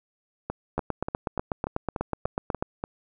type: two click trains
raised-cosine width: 1 ms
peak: -12 / -15 dBFS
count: 16 / 9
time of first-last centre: 0.78-2.625 / 0.5-2.839 s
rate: 8.13 / 3.42 Hz
effects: none